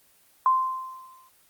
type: tone with exponential decay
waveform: sine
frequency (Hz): 1041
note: C6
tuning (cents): -9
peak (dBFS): -15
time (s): 0.46-1.29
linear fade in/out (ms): 1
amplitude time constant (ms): 180
effects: white hiss -60 dBFS RMS until 1.49 s + Opus 24 kbps